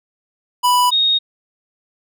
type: tone pair in turn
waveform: square / sine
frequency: 987.8 / 3729 Hz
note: B5 / A#7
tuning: 0 / 0 cents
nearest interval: octave + major seventh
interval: 2300 cents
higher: second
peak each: -12 dBFS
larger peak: neither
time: 0.63-0.91 / 0.91-1.19 s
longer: neither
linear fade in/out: 20 ms
effects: none